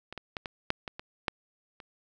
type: clicks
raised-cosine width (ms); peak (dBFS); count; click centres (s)
0.3; -24 / -22 / -18 / -19 / -10 / -20 / -23 / -11 / -29; 9; 0.126 / 0.177 / 0.368 / 0.458 / 0.704 / 0.878 / 0.995 / 1.282 / 1.802
effects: none